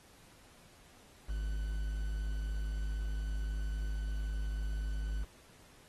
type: tone with quantisation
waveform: triangle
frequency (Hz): 51.91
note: G#1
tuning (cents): 0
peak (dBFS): -31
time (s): 1.28-5.25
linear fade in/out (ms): 20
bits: 9
effects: pink hiss -61 dBFS RMS until 5.88 s + AAC 32 kbps